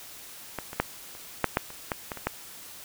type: clicks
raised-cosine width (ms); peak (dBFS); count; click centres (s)
0.5; -16 / -22 / -7 / -30 / -6 / -7 / -27 / -12 / -17 / -23 / -10; 11; 0.587 / 0.731 / 0.8 / 1.151 / 1.443 / 1.571 / 1.704 / 1.918 / 2.118 / 2.173 / 2.27
effects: white hiss -45 dBFS RMS until 2.84 s